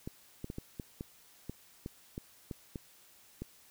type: clicks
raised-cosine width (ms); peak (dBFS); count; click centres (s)
3; -26; 12; 0.075 / 0.444 / 0.501 / 0.584 / 0.798 / 1.009 / 1.496 / 1.861 / 2.179 / 2.512 / 2.758 / 3.42
effects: white hiss -61 dBFS RMS until 3.7 s